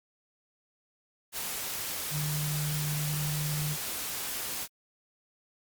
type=tone in noise; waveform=sine; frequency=150 Hz; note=D3; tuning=37 cents sharp; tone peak=-30 dBFS; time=2.1-3.77 s; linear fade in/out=50 ms; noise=white; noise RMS=-35 dBFS; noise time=1.32-4.68 s; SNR=+2 dB; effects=Opus 48 kbps